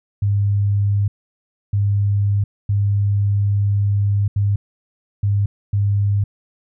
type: tone bursts at uneven times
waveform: sine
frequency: 101.2 Hz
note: G#2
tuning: 44 cents flat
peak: -14 dBFS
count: 6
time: 0.22-1.08 / 1.73-2.44 / 2.69-4.28 / 4.36-4.56 / 5.23-5.46 / 5.73-6.24 s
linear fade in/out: 5 ms
effects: none